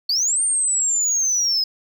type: linear two-way sweep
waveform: sine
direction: up then down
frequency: 4346 to 8870 to 5040 Hz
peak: -15 dBFS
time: 0.09-1.64 s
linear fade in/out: 5 ms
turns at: 0.42 s
effects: tanh soft clip ceiling -15 dBFS